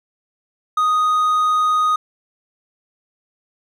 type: tone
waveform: triangle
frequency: 1244.5 Hz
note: D#6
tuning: in tune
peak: -12 dBFS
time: 0.77-1.96 s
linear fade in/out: 5 ms
effects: none